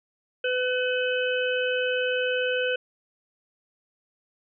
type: harmonic tone with a mistuned harmonic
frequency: 503 Hz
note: B4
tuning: 32 cents sharp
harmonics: 1 / 3 / 5 / 6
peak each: -25 / -29 / -32 / -33 dBFS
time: 0.44-2.76 s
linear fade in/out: 5 ms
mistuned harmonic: 5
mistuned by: +33 cents
effects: none